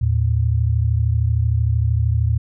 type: tone pair together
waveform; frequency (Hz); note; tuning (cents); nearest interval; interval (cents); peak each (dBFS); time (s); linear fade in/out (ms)
sine; 79.6 / 112.66; D#2 / A2; +40 / +41; tritone; 601; -18 / -17; 0.01-2.38; 10
effects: none